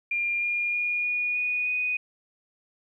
sine tone with pitch steps, 2400 / 2417 / 2434 / 2450 / 2467 / 2485 Hz, D7 / D7 / D#7 / D#7 / D#7 / D#7, +37 / +49 / -39 / -27 / -15 / -3 cents, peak -24 dBFS, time 0.11-1.97 s, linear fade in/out 5 ms, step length 310 ms, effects 11-bit

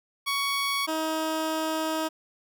15% pulse tone pair in turn, 1118 / 317 Hz, C#6 / D#4, +14 / +32 cents, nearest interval octave + minor seventh, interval 2182 cents, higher first, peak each -19 / -20 dBFS, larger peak first, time 0.26-0.87 / 0.87-2.09 s, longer second, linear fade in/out 20 ms, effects none

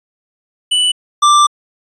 square tone pair in turn, 2971 / 1179 Hz, F#7 / D6, +6 / +6 cents, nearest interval octave + major third, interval 1600 cents, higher first, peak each -11 / -7 dBFS, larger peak second, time 0.71-0.92 / 1.22-1.47 s, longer second, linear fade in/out 10 ms, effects resampled to 22050 Hz

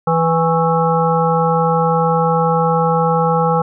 harmonic tone with a mistuned harmonic, 164.81 Hz, E3, in tune, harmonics 1 / 3 / 5 / 7 / 8, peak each -17 / -17 / -17 / -22 / -21 dBFS, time 0.07-3.62 s, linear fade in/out 5 ms, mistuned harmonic 7, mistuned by -79 cents, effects none

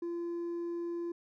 triangle tone with hard clipping, 342.6 Hz, F4, 33 cents flat, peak -33 dBFS, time 0.02-1.12 s, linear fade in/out 5 ms, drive 1 dB, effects none

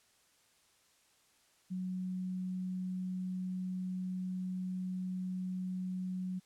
sine tone, 184.4 Hz, F#3, 6 cents flat, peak -35 dBFS, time 1.7-6.4 s, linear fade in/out 20 ms, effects white hiss -69 dBFS RMS until 6.45 s + low-pass 10000 Hz 12 dB/octave

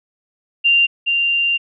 sine tone pair in turn, 2782 / 2782 Hz, F7 / F7, -7 / -7 cents, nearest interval unison, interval 0 cents, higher neither, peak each -10 / -14 dBFS, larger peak first, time 0.64-0.87 / 1.06-1.58 s, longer second, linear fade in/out 20 ms, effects none

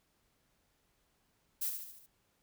violet noise with echo, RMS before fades -35 dBFS, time 1.61-1.7 s, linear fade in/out 10 ms, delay 73 ms, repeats 5, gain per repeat -5 dB, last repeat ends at 2.065 s, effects pink hiss -75 dBFS RMS until 2.42 s

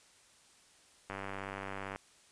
click train, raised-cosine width 0.5 ms, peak -25 dBFS, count 85, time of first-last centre 1.1-1.96 s, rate 97.7 Hz, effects white hiss -63 dBFS RMS until 2.31 s + resampled to 22050 Hz

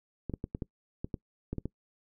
clicks, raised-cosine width 3 ms, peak -21 dBFS, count 10, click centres 0.297 / 0.338 / 0.441 / 0.549 / 0.622 / 1.045 / 1.142 / 1.53 / 1.583 / 1.656 s, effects noise-tail reverb RT60 0.1 s tail -23 dB re dry

